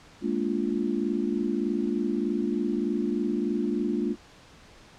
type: chord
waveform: sine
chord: Bb dominant seventh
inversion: third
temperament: just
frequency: 209.8 / 233.1 / 291.4 / 349.6 Hz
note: Ab3 / Bb3 / D4 / F4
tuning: +18 / 0 / -13 / +2 cents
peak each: -30 dBFS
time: 0.21-4.16 s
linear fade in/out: 50 ms
effects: pink hiss -52 dBFS RMS until 4.98 s + low-pass 6000 Hz 12 dB/octave